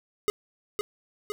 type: tone with echo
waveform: square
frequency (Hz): 417.1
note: G#4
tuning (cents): +7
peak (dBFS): -22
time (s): 0.28-0.3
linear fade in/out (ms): 0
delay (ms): 510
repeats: 2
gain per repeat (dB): -4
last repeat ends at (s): 1.32
effects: none